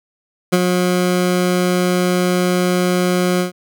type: tone with ADSR envelope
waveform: 20% pulse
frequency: 180 Hz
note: F#3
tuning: 47 cents flat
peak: -4 dBFS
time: 0.52-3.52 s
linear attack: 16 ms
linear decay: 38 ms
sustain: -5 dB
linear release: 120 ms
effects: none